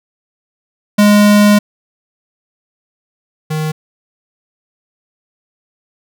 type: tone pair in turn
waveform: square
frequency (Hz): 207 / 155.44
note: G#3 / D#3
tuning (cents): -5 / -1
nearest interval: perfect fourth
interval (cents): 496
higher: first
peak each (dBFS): -6 / -16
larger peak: first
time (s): 0.98-1.59 / 3.5-3.72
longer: first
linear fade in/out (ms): 10
effects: none